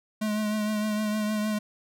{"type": "tone with vibrato", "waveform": "square", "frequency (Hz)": 212.7, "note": "G#3", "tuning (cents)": 42, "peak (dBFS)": -26, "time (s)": [0.21, 1.59], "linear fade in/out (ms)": 10, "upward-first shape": "triangle", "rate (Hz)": 6.5, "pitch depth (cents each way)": 32, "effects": []}